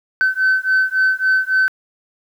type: beating tone pair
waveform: sine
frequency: 1526 / 1529.6 Hz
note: G6 / G6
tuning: -47 / -43 cents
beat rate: 3.6 Hz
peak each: -15 dBFS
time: 0.21-1.68 s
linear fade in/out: 0 ms
effects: tanh soft clip ceiling -9 dBFS + 8-bit